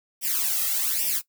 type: noise with flanger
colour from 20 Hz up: blue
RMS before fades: -25 dBFS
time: 0.21-1.22 s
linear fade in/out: 50 ms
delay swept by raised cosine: 0.36 to 1.56 ms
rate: 1.2 Hz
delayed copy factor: +0.95
effects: noise-tail reverb RT60 0.1 s tail -18 dB re dry